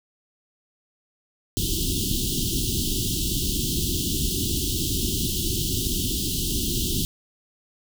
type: band-stop noise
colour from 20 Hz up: pink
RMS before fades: -25 dBFS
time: 1.57-7.05 s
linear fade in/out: 0 ms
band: 390 to 2900 Hz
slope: 96 dB/octave
effects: none